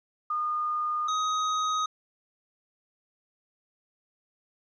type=tone pair in turn; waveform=sine / square; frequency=1221 / 1256.8 Hz; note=D#6 / D#6; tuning=-33 / +17 cents; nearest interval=minor second; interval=50 cents; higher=second; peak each=-26 dBFS; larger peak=neither; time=0.3-1.08 / 1.08-1.86 s; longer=neither; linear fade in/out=5 ms; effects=resampled to 16000 Hz + 11-bit